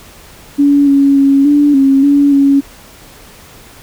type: tone with pitch steps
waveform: sine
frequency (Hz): 284.6 / 278.3 / 275.9 / 290.6 / 271.7 / 284.3 / 278.1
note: C#4 / C#4 / C#4 / D4 / C#4 / C#4 / C#4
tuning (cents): +46 / +7 / -8 / -18 / -35 / +44 / +6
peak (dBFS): -5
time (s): 0.58-2.61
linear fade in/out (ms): 20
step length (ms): 290
effects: pink hiss -38 dBFS RMS until 3.82 s